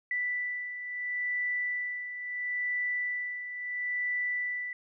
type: beating tone pair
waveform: sine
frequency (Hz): 1975.5 / 1976.24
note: B6 / B6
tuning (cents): 0 / +1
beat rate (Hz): 0.74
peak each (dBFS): -38 / -31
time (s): 0.11-4.73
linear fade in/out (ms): 2
effects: none